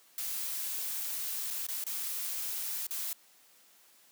blue noise with dropouts, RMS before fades -36 dBFS, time 0.18-3.13 s, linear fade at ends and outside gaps 1 ms, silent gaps 1.504-1.508 / 1.667-1.686 / 1.84-1.865 / 2.868-2.908 s, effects white hiss -62 dBFS RMS until 4.11 s + high-pass 200 Hz 12 dB/octave

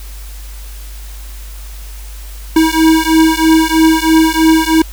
square beating tone pair, 319 / 322.1 Hz, D#4 / E4, +43 / -40 cents, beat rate 3.1 Hz, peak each -11 dBFS, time 2.56-4.82 s, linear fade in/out 5 ms, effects added 50 Hz sine -26 dBFS peak until 4.92 s + white hiss -37 dBFS RMS until 4.92 s

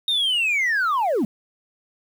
sine linear sweep, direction down, 3731 to 185 Hz, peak -16 dBFS, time 0.08-1.25 s, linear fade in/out 2 ms, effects tanh soft clip ceiling -17 dBFS + 8-bit

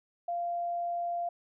sine tone, 693 Hz, F5, 14 cents flat, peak -30 dBFS, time 0.28-1.29 s, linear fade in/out 5 ms, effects none

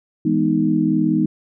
sine chord, E major seventh, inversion none, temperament equal, 164.81 / 207.7 / 246.9 / 311.1 Hz, E3 / G#3 / B3 / D#4, 0 / 0 / 0 / 0 cents, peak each -22 / -21 / -21 / -18 dBFS, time 0.25-1.26 s, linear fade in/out 5 ms, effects none

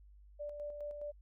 sine tone with tremolo, 587.3 Hz, D5, in tune, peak -39 dBFS, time 0.39-1.12 s, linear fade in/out 20 ms, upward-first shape square, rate 4.8 Hz, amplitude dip 40%, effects added 50 Hz sine -56 dBFS peak until 1.21 s

